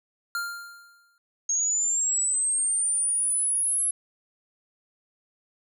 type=tone with exponential decay; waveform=square; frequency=1396.9 Hz; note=F6; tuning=in tune; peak=-26 dBFS; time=0.35-1.18 s; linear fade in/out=1 ms; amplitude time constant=180 ms
type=linear sweep; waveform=sine; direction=up; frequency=6510 to 11000 Hz; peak=-22 dBFS; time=1.49-3.91 s; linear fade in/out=5 ms
effects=none